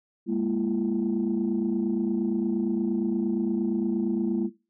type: tone cluster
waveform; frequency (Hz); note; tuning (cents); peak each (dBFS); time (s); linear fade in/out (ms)
sine; 204.6 / 233.2 / 338.3; G#3 / A#3 / E4; -26 / +1 / +45; -27; 0.26-4.5; 50
effects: noise-tail reverb RT60 0.3 s tail -17 dB re dry + tanh soft clip ceiling -17 dBFS